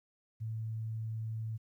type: tone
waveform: sine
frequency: 111.1 Hz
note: A2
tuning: 17 cents sharp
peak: -35 dBFS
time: 0.4-1.58 s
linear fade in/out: 20 ms
effects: 12-bit